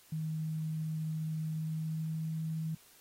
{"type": "tone with pitch glide", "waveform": "sine", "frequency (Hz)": [157.4, 159.51], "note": ["D#3", "D#3"], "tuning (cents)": [20, 43], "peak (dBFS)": -33, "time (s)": [0.12, 2.75], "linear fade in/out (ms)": 5, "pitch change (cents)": 23, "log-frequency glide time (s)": [1.47, 2.3], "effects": ["white hiss -61 dBFS RMS until 3 s", "AAC 48 kbps"]}